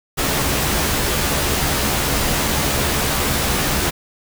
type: noise with comb filter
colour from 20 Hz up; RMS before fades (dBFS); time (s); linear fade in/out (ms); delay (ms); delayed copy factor
pink; -19; 0.17-3.91; 20; 14; +0.5
effects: none